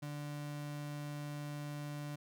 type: tone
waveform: 35% pulse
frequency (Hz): 146.7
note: D3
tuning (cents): -2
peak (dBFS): -39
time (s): 0.02-2.16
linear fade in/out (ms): 10
effects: none